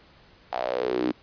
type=tone with high-pass filter sweep; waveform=sawtooth; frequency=62.3 Hz; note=B1; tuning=16 cents sharp; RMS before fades=-27 dBFS; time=0.52-1.12 s; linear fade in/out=10 ms; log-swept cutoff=760 to 280 Hz; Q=6; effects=pink hiss -55 dBFS RMS until 1.22 s + resampled to 11025 Hz